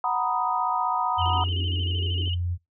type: chord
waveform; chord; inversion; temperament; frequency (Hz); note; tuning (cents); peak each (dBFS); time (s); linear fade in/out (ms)
sine; B major seventh; second; equal; 740 / 932.3 / 987.8 / 1244.5; F#5 / A#5 / B5 / D#6; 0 / 0 / 0 / 0; -28; 0.04-1.44; 2
type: tone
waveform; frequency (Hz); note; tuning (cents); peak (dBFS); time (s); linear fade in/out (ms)
sine; 87.9; F2; +12; -24; 1.17-2.58; 50
type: tone with vibrato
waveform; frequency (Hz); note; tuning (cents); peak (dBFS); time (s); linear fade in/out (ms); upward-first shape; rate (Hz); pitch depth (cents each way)
sine; 2960; F#7; 0; -30; 1.18-2.35; 10; square; 13; 53
type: band-pass noise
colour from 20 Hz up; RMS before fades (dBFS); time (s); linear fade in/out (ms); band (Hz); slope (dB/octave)
pink; -41; 1.26-2.28; 0; 250 to 430; 96
effects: noise-tail reverb RT60 0.2 s tail -22 dB re dry

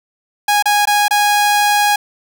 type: tone with dropouts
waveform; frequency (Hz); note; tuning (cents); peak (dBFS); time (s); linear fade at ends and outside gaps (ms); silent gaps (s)
sawtooth; 826; G#5; -10; -7; 0.48-1.96; 5; 0.625-0.656 / 0.855-0.872 / 1.082-1.108
effects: none

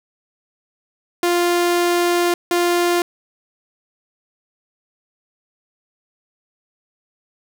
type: tone bursts at uneven times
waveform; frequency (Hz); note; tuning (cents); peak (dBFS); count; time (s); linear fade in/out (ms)
sawtooth; 349.2; F4; 0; -11; 2; 1.23-2.34 / 2.51-3.02; 2
effects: none

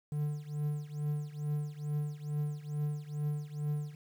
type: tone with tremolo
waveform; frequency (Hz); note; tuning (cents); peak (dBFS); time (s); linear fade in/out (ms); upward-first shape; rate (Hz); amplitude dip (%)
triangle; 148.4; D3; +18; -27; 0.12-3.95; 2; triangle; 2.3; 90
effects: 10-bit

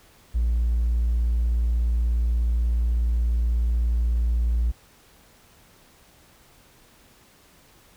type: tone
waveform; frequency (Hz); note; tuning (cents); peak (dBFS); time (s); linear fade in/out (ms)
triangle; 58.27; A#1; 0; -16; 0.34-4.72; 20
effects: tanh soft clip ceiling -15 dBFS + pink hiss -55 dBFS RMS until 7.96 s

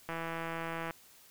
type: click train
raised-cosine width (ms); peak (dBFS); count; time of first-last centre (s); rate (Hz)
0.5; -23; 136; 0.09-0.908; 165
effects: white hiss -59 dBFS RMS until 1.3 s

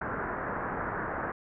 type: low-pass noise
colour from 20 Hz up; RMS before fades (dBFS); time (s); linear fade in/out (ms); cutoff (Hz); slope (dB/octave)
white; -34; 0.01-1.32; 5; 1700; 48
effects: none

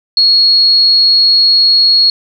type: tone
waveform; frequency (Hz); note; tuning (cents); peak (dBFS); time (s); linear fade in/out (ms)
sine; 4319; C#8; -46; -5; 0.17-2.1; 2
effects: none

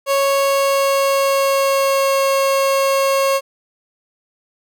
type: tone with pitch glide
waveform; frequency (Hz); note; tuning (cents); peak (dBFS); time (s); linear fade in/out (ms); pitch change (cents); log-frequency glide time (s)
30% pulse; 552 to 545; C#5 to C#5; -7 to -29; -11; 0.06-3.41; 50; -22; 0.39-2.22
effects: none

